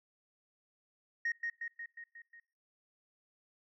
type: tone with echo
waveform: sine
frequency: 1864.7 Hz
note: A#6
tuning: in tune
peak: -29 dBFS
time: 1.25-1.32 s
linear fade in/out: 5 ms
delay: 180 ms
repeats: 6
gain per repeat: -4 dB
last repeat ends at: 2.4 s
effects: noise-tail reverb RT60 0.6 s tail -26 dB re dry + tanh soft clip ceiling -28 dBFS